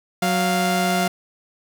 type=tone pair together; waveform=sawtooth; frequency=184.66 / 698.5 Hz; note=F#3 / F5; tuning=-3 / 0 cents; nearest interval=octave + major seventh; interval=2303 cents; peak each=-17 dBFS; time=0.22-1.08 s; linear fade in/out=5 ms; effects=none